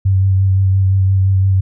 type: tone with vibrato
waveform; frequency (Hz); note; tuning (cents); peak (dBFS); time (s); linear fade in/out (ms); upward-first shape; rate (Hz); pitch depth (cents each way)
sine; 95.8; G2; -39; -9; 0.05-1.61; 10; sine; 5.8; 21
effects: none